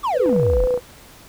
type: exponential sweep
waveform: triangle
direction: down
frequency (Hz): 1214 to 33.79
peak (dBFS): -16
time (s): 0.03-0.67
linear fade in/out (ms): 20
type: tone with vibrato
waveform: sine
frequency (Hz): 493.9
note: B4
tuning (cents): 0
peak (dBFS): -16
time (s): 0.13-0.8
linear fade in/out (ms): 50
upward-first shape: triangle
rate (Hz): 2.4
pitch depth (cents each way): 43
type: click train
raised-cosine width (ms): 1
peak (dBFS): -17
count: 16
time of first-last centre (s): 0.26-0.775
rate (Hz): 29.1
effects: pink hiss -45 dBFS RMS until 1.28 s